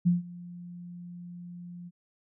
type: tone with ADSR envelope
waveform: sine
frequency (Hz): 175.3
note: F3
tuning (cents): +7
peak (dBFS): -18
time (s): 0.05-1.91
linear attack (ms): 21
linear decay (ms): 150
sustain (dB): -22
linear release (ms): 38
effects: none